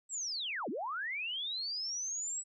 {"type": "linear two-way sweep", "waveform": "sine", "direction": "down then up", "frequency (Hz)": [7902, 195.9, 7902], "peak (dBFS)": -35, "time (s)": [0.09, 2.44], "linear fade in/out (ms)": 50, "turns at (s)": 0.69, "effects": []}